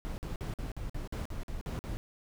brown noise bursts, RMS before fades -37 dBFS, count 11, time 0.05-1.97 s, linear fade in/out 0 ms, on 130 ms, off 49 ms, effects none

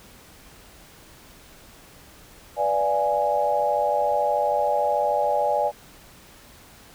sine chord, B diminished seventh, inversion none, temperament equal with one note detuned, 493.9 / 587.3 / 685.7 / 830.6 Hz, B4 / D5 / F5 / Ab5, 0 / 0 / -32 / 0 cents, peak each -29 / -23 / -28 / -23 dBFS, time 2.56-5.72 s, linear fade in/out 50 ms, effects pink hiss -49 dBFS RMS until 6.94 s

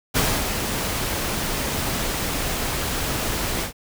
pink noise with ADSR envelope, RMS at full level -19 dBFS, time 0.14-3.73 s, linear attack 25 ms, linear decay 270 ms, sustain -6 dB, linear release 110 ms, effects none

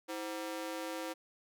sawtooth ring-modulated tone, 423.2 Hz, G#4, 33 cents sharp, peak -31 dBFS, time 0.08-1.14 s, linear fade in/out 20 ms, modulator 97.6 Hz, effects none

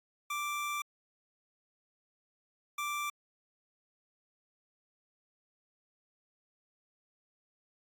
25% pulse tone bursts at uneven times, 1174.7 Hz, D6, in tune, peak -30 dBFS, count 2, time 0.3-0.82 / 2.78-3.1 s, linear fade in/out 5 ms, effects AAC 64 kbps

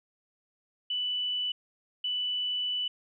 sine tone pair in turn, 2977 / 2977 Hz, F#7 / F#7, +10 / +10 cents, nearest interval unison, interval 0 cents, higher neither, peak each -28 dBFS, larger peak neither, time 0.9-1.52 / 2.04-2.88 s, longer second, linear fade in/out 5 ms, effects none

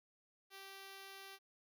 5% pulse tone, 389.8 Hz, G4, 10 cents flat, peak -40 dBFS, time 0.5-1.39 s, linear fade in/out 50 ms, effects none

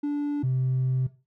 triangle tone pair in turn, 290.7 / 129.49 Hz, D4 / C3, -18 / -18 cents, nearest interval octave + major second, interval 1400 cents, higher first, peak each -21 / -18 dBFS, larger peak second, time 0.03-0.43 / 0.43-1.07 s, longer second, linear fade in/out 10 ms, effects noise-tail reverb RT60 0.3 s tail -19 dB re dry + tanh soft clip ceiling -20 dBFS

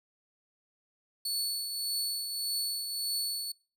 sawtooth tone with tremolo, 4435 Hz, C#8, in tune, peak -26 dBFS, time 1.25-3.52 s, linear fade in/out 5 ms, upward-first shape triangle, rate 1.7 Hz, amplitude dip 50%, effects noise-tail reverb RT60 0.4 s tail -26 dB re dry

